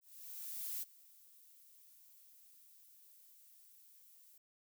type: noise with ADSR envelope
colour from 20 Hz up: violet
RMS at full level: -41 dBFS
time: 0.01-4.38 s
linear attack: 810 ms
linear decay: 24 ms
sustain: -22 dB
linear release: 4 ms
effects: none

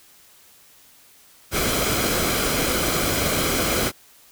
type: noise with comb filter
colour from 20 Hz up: pink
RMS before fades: -22 dBFS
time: 1.51-3.92 s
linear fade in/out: 50 ms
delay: 1.1 ms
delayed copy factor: -0.5
effects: white hiss -52 dBFS RMS until 4.31 s

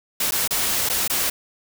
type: noise with dropouts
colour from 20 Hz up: white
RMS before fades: -22 dBFS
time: 0.2-1.3 s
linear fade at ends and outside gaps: 5 ms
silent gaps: 0.31-0.32 / 0.477-0.507 / 0.89-0.897 / 1.078-1.098 s
effects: none

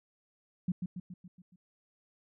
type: tone with echo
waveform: sine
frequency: 180.3 Hz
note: F#3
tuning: 45 cents flat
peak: -27 dBFS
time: 0.68-0.72 s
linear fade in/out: 5 ms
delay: 140 ms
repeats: 6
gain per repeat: -5 dB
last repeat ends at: 1.56 s
effects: none

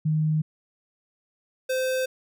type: tone pair in turn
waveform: sine / square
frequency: 155.2 / 517.4 Hz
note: D#3 / C5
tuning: -4 / -19 cents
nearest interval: octave + major sixth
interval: 2085 cents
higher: second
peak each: -20 / -24 dBFS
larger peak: first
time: 0.05-0.42 / 1.69-2.06 s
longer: neither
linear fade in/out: 10 ms
effects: none

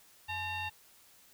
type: tone with frequency modulation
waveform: sine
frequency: 1797 Hz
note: A6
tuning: 36 cents sharp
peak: -33 dBFS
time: 0.28-0.7 s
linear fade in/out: 20 ms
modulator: 944 Hz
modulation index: 1.7
effects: tanh soft clip ceiling -31 dBFS + white hiss -61 dBFS RMS until 1.33 s

